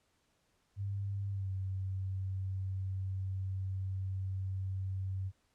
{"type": "tone with pitch glide", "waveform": "sine", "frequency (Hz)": [99.4, 95.24], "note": ["G2", "G2"], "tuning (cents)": [25, -49], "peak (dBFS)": -34, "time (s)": [0.76, 5.32], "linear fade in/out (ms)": 50, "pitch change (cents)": -74, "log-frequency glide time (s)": [1.3, 1.5], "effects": ["pink hiss -75 dBFS RMS until 5.54 s", "low-pass 10000 Hz 12 dB/octave"]}